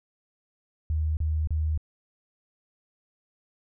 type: tone bursts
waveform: sine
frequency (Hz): 77.78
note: D#2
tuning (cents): 0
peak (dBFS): -23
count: 3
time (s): 0.9-1.776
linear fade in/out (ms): 0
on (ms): 270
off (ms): 33
effects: none